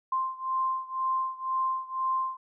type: beating tone pair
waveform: sine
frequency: 1046.5 / 1048.5 Hz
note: C6 / C6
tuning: 0 / +3 cents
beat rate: 2 Hz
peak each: -29 / -31 dBFS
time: 0.12-2.37 s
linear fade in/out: 5 ms
effects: none